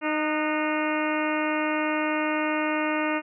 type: harmonic tone with a mistuned harmonic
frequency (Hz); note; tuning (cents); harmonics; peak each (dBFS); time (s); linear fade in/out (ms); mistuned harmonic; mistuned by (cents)
307.2; D#4; -22; 1 / 2 / 3 / 4 / 5 / 6 / 7 / 8 / 9; -27 / -30 / -32 / -33 / -34 / -35 / -35 / -36 / -37; 0.01-3.22; 50; 5; -55
effects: none